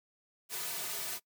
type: noise with comb filter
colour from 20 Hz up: white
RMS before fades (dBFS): -38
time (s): 0.49-1.2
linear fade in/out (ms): 50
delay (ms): 3.7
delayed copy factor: -0.85
effects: noise-tail reverb RT60 0.1 s tail -22 dB re dry + high-pass 200 Hz 12 dB/octave